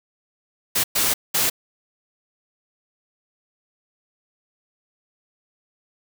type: noise bursts at uneven times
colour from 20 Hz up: white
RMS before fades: -20 dBFS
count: 3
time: 0.75-0.84 / 0.95-1.14 / 1.34-1.5 s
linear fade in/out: 10 ms
effects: none